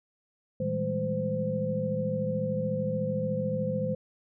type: tone cluster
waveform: sine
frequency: 114.2 / 161 / 197.4 / 211 / 515 Hz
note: A#2 / E3 / G3 / G#3 / C5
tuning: -35 / -41 / +12 / +28 / -28 cents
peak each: -36 / -33 / -35 / -36 / -30 dBFS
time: 0.6-3.95 s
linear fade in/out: 5 ms
effects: none